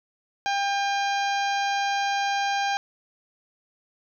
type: harmonic tone with a mistuned harmonic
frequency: 798 Hz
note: G5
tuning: 31 cents sharp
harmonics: 1 / 2 / 3 / 4 / 5 / 6 / 7 / 8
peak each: -24 / -30 / -34 / -36 / -38 / -40 / -41 / -42 dBFS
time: 0.46-2.77 s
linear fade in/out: 0 ms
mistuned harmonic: 3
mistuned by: +26 cents
effects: 10-bit